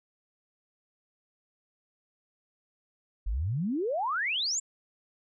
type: exponential sweep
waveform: sine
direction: up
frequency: 43.65 to 7620 Hz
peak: -27 dBFS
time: 3.26-4.6 s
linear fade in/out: 10 ms
effects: none